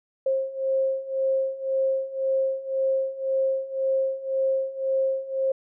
sine beating tone pair, 532 / 533.9 Hz, C5 / C5, +29 / +35 cents, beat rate 1.9 Hz, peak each -27 / -24 dBFS, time 0.26-5.52 s, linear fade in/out 5 ms, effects none

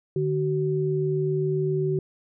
sine tone pair together, 149.8 / 377.5 Hz, D3 / F#4, +35 / +35 cents, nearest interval octave + major third, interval 1600 cents, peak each -25 / -24 dBFS, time 0.16-1.99 s, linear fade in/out 2 ms, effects none

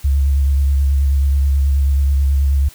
sine tone with vibrato, 69.3 Hz, C#2, in tune, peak -11 dBFS, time 0.04-2.69 s, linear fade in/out 10 ms, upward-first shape sine, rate 9.3 Hz, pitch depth 33 cents each way, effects white hiss -43 dBFS RMS until 2.74 s

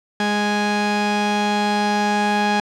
sawtooth tone pair together, 207.2 / 829 Hz, G#3 / G#5, -4 / -3 cents, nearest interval 2 octaves, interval 2401 cents, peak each -16 dBFS, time 0.2-2.6 s, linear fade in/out 2 ms, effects low-pass 5000 Hz 12 dB/octave

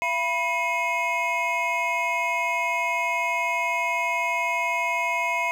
triangle tone cluster, 680 / 980 / 2152 / 2528 Hz, F5 / B5 / C7 / D#7, -46 / -14 / +48 / +27 cents, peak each -28 / -25 / -25 / -29 dBFS, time 0.02-5.51 s, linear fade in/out 0 ms, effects 9-bit

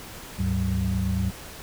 sine tone cluster, 73.7 / 102.8 / 189 Hz, D2 / G#2 / F#3, +7 / -17 / +37 cents, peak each -26 dBFS, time 0.38-1.31 s, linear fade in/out 20 ms, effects tanh soft clip ceiling -14 dBFS + pink hiss -41 dBFS RMS until 1.62 s

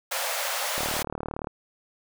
pink high-pass noise, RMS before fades -29 dBFS, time 0.11-1.03 s, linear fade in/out 10 ms, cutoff 510 Hz, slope 96 dB/octave
click train, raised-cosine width 1 ms, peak -17 dBFS, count 27, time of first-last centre 0.78-1.471 s, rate 37.6 Hz
effects none

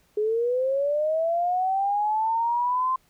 sine linear sweep, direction up, 415.3 to 1046.5 Hz, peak -21 dBFS, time 0.17-2.96 s, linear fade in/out 5 ms, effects pink hiss -64 dBFS RMS until 3.09 s

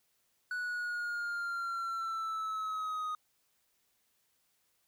triangle linear sweep, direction down, 1480 to 1242 Hz, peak -32 dBFS, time 0.51-3.15 s, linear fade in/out 2 ms, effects white hiss -75 dBFS RMS until 4.87 s

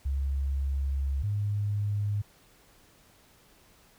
sine tone pair in turn, 68.6 / 103.01 Hz, C#2 / G#2, -17 / -14 cents, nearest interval perfect fifth, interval 703 cents, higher second, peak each -26 dBFS, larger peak neither, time 0.05-1.23 / 1.23-2.22 s, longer first, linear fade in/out 10 ms, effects pink hiss -60 dBFS RMS until 3.98 s

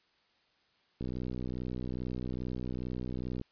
click train, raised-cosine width 3 ms, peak -25 dBFS, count 151, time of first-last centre 1.01-3.414 s, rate 62.4 Hz, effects white hiss -70 dBFS RMS until 3.51 s + resampled to 11025 Hz

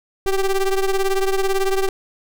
square ring-modulated tone, 196 Hz, G3, in tune, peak -14 dBFS, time 0.26-1.89 s, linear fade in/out 2 ms, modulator 187 Hz, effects none

